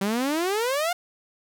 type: exponential sweep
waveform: sawtooth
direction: up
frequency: 190.4 to 726 Hz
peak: -19 dBFS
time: 0.01-0.93 s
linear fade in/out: 5 ms
effects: none